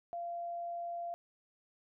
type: tone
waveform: sine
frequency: 689 Hz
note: F5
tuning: 24 cents flat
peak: -37 dBFS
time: 0.13-1.14 s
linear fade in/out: 0 ms
effects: none